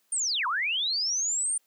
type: linear two-way sweep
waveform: sine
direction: down then up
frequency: 9100 to 937 to 9100 Hz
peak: -25 dBFS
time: 0.12-1.58 s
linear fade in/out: 5 ms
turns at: 0.47 s
effects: white hiss -70 dBFS RMS until 1.66 s + high-pass 200 Hz 12 dB/octave